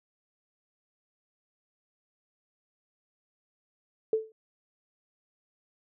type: tone with exponential decay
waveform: sine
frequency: 440 Hz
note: A4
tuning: in tune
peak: -19 dBFS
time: 4.13-4.32 s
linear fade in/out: 2 ms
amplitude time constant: 41 ms
effects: none